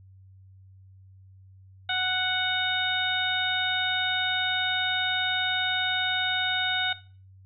harmonic tone, 740 Hz, F#5, in tune, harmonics 1 / 2 / 3 / 4 / 5, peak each -32 / -29 / -34 / -34 / -29 dBFS, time 1.89-6.93 s, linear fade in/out 5 ms, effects noise-tail reverb RT60 0.4 s tail -18 dB re dry + added 95 Hz sine -49 dBFS peak until 7.45 s

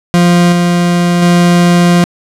40% pulse tone with level steps, 174.61 Hz, F3, in tune, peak -4 / -7 / -4 dBFS, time 0.14-2.04 s, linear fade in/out 0 ms, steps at 0.52 / 1.22 s, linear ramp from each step 5 ms, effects low-pass 10000 Hz 12 dB/octave + 7-bit

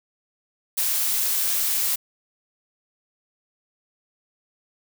blue noise, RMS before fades -23 dBFS, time 0.77-1.96 s, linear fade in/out 10 ms, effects none

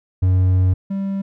triangle tone pair in turn, 92.5 / 195.64 Hz, F#2 / G3, 0 / -3 cents, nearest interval octave + minor second, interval 1297 cents, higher second, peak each -10 / -18 dBFS, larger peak first, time 0.22-0.74 / 0.9-1.22 s, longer first, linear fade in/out 10 ms, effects none

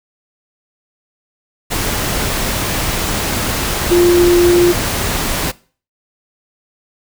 sine tone in noise, 350 Hz, F4, 4 cents sharp, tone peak -7 dBFS, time 3.9-4.73 s, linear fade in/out 20 ms, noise pink, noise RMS -18 dBFS, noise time 1.7-5.52 s, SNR +8 dB, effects noise-tail reverb RT60 0.4 s tail -21 dB re dry

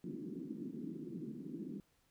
white band-pass noise, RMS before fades -45 dBFS, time 0.04-1.8 s, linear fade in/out 0 ms, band 160 to 340 Hz, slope 48 dB/octave, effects pink hiss -75 dBFS RMS until 2.1 s

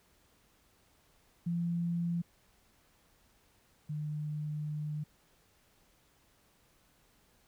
sine tone pair in turn, 171 / 150.79 Hz, F3 / D3, -36 / +46 cents, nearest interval major second, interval 218 cents, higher first, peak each -30 / -34 dBFS, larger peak first, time 1.46-2.22 / 3.89-5.04 s, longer second, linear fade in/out 10 ms, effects pink hiss -68 dBFS RMS until 7.47 s

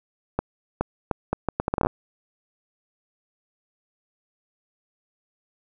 accelerating click train, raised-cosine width 1 ms, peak -8 dBFS, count 14, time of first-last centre 0.39-1.869 s, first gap 420 ms, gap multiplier 0.72, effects none

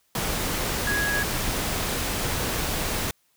sine tone in noise, 1661.2 Hz, G#6, in tune, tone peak -24 dBFS, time 0.87-1.23 s, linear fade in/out 2 ms, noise pink, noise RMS -27 dBFS, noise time 0.15-3.11 s, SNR 0 dB, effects white hiss -67 dBFS RMS until 3.36 s

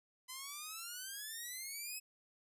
5% pulse exponential sweep, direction up, 1010 to 2587 Hz, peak -33 dBFS, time 0.28-2 s, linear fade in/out 20 ms, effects resampled to 32000 Hz

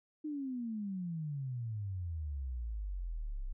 sine exponential sweep, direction down, 311.1 to 30.87 Hz, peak -36 dBFS, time 0.24-3.53 s, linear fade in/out 10 ms, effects none

